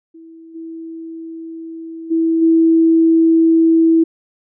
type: tone with level steps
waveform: sine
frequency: 327 Hz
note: E4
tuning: 14 cents flat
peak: -36 / -27 / -12 / -8 dBFS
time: 0.14-4.04 s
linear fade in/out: 10 ms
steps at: 0.54 / 2.1 / 2.41 s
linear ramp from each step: 20 ms
effects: none